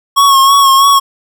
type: tone with vibrato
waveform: square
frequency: 1098 Hz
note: C#6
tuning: 17 cents flat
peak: -5 dBFS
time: 0.16-1 s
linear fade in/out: 20 ms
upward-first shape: sine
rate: 3.1 Hz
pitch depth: 38 cents each way
effects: none